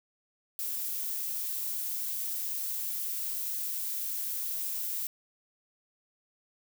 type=noise; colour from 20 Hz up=violet; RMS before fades=-34 dBFS; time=0.59-5.07 s; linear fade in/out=0 ms; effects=none